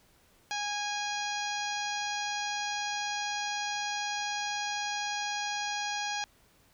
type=harmonic tone; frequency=824 Hz; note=G#5; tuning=14 cents flat; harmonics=1 / 2 / 3 / 4 / 5 / 6 / 7 / 8; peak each=-35 / -38 / -40 / -41 / -42 / -43 / -43 / -44 dBFS; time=0.51-6.24 s; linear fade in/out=0 ms; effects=pink hiss -64 dBFS RMS until 6.73 s